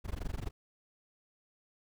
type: noise with amplitude modulation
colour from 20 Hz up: brown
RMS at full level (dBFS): -34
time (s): 0.04-0.51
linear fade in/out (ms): 20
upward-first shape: sine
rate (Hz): 23.7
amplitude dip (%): 100
effects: none